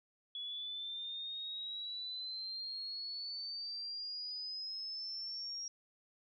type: exponential sweep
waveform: sine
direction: up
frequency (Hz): 3381 to 5630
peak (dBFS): -40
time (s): 0.35-5.68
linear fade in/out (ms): 2
effects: none